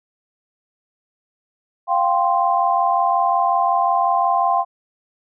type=chord; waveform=sine; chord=F suspended second; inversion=none; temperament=equal; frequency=698.5 / 784 / 1046.5 Hz; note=F5 / G5 / C6; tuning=0 / 0 / 0 cents; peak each=-19 dBFS; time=1.87-4.65 s; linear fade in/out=50 ms; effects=none